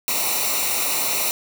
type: noise with comb filter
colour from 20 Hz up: white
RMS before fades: -22 dBFS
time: 0.08-1.31 s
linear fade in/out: 0 ms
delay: 0.61 ms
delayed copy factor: -0.75
effects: none